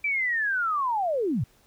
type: linear sweep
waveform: sine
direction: down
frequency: 2349 to 92.5 Hz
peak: -23 dBFS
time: 0.04-1.44 s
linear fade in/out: 5 ms
effects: pink hiss -61 dBFS RMS until 1.66 s